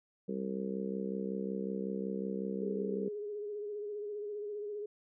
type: harmonic tone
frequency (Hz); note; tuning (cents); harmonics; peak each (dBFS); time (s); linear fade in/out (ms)
65.41; C2; 0; 3 / 4 / 5 / 6 / 7 / 8; -37 / -45 / -45 / -42 / -40 / -49; 0.28-3.09; 10
type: tone with vibrato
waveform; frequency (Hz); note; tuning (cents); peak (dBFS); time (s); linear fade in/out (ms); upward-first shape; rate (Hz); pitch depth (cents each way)
sine; 415.3; G#4; 0; -37; 2.62-4.86; 5; sine; 15; 39
effects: none